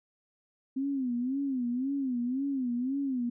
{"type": "tone with vibrato", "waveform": "sine", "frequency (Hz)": 259.1, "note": "C4", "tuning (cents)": -17, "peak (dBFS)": -28, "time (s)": [0.76, 3.3], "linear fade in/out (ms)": 10, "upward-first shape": "sine", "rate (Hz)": 1.9, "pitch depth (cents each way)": 140, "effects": []}